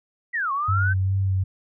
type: linear two-way sweep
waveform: sine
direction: down then up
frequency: 2000 to 1072 to 1567 Hz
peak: -22 dBFS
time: 0.33-0.94 s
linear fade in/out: 20 ms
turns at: 0.52 s
type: tone with vibrato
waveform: sine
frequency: 95.8 Hz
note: G2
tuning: 39 cents flat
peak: -19 dBFS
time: 0.68-1.44 s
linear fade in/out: 10 ms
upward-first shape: sine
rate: 2.5 Hz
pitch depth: 24 cents each way
effects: none